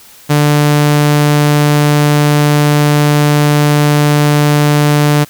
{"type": "tone", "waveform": "sawtooth", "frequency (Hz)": 147.6, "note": "D3", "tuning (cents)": 9, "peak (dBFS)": -3, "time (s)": [0.29, 5.25], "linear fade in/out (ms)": 20, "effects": ["white hiss -39 dBFS RMS until 5.29 s"]}